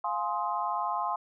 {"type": "chord", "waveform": "sine", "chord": "F minor seventh", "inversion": "none", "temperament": "just", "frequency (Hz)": [698.5, 838.1, 1047.7, 1257.2], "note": ["F5", "Ab5", "C6", "Eb6"], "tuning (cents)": [0, 16, 2, 18], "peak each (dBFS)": [-35, -33, -31, -37], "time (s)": [0.04, 1.16], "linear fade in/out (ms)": 5, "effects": []}